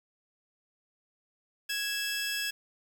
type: tone pair together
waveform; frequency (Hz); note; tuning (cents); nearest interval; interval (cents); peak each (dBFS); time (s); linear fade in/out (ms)
20% pulse; 1661.2 / 2640; G#6 / E7; 0 / +2; minor sixth; 802; -28 / -30; 1.69-2.51; 10
effects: 9-bit